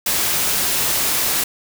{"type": "noise", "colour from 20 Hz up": "white", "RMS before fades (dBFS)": -19, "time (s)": [0.06, 1.44], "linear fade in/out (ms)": 5, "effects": []}